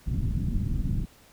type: low-pass noise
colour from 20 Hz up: pink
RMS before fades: -27 dBFS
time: 0.06-1.06 s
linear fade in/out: 20 ms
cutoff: 220 Hz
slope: 24 dB/octave
effects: pink hiss -56 dBFS RMS until 1.32 s